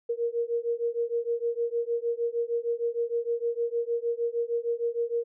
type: beating tone pair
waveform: sine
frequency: 466.2 / 472.7 Hz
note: A#4 / A#4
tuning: 0 / +24 cents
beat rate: 6.5 Hz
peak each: -29 dBFS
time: 0.09-5.24 s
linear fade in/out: 10 ms
effects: none